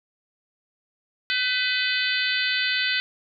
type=harmonic tone with a mistuned harmonic; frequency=506 Hz; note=B4; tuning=42 cents sharp; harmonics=3 / 4 / 5 / 6 / 7 / 8 / 9; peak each=-27 / -28 / -29 / -30 / -30 / -31 / -32 dBFS; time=1.3-3 s; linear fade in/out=0 ms; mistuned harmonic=4; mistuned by=-29 cents; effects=none